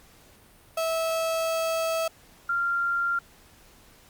35% pulse / sine tone pair in turn, 652 / 1387.5 Hz, E5 / F6, -19 / -12 cents, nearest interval octave + minor second, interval 1307 cents, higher second, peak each -23 dBFS, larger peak neither, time 0.77-2.08 / 2.49-3.19 s, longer first, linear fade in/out 5 ms, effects pink hiss -55 dBFS RMS until 4.09 s + Opus 48 kbps

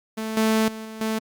sawtooth tone with level steps, 220 Hz, A3, in tune, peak -23 / -14 / -29 / -31 / -19 dBFS, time 0.17-1.19 s, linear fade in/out 10 ms, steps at 0.37 / 0.68 / 0.85 / 1.01 s, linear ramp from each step 2 ms, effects Opus 48 kbps

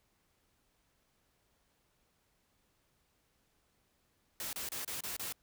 white noise bursts, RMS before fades -40 dBFS, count 6, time 4.4-5.325 s, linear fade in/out 2 ms, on 130 ms, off 29 ms, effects pink hiss -75 dBFS RMS until 5.42 s

